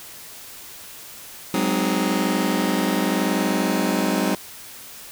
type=chord; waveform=sawtooth; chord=Ab dominant seventh; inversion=third; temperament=just; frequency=186.89 / 207.7 / 259.6 / 311.5 Hz; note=Gb3 / Ab3 / C4 / Eb4; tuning=+18 / 0 / -13 / +2 cents; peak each=-21 dBFS; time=1.54-4.35 s; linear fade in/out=2 ms; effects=white hiss -40 dBFS RMS until 5.11 s